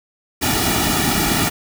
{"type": "noise with comb filter", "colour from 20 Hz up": "pink", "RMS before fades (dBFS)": -18, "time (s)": [0.41, 1.5], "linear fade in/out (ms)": 20, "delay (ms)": 1.9, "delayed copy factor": -0.85, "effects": []}